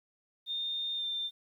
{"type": "tone with pitch glide", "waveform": "sine", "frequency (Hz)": [3638, 3588], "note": ["A#7", "A7"], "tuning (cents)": [-43, 33], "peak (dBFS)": -32, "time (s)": [0.46, 1.31], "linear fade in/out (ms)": 50, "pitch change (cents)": -24, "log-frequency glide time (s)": [0.96, 1.03], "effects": ["11-bit"]}